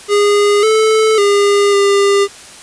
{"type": "tone with pitch steps", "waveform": "square", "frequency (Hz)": [410.1, 437.4, 405, 400.2], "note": ["G#4", "A4", "G#4", "G4"], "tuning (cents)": [-22, -10, -43, 36], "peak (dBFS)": -9, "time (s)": [0.08, 2.28], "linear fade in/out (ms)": 50, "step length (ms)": 550, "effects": ["white hiss -35 dBFS RMS until 2.62 s", "resampled to 22050 Hz"]}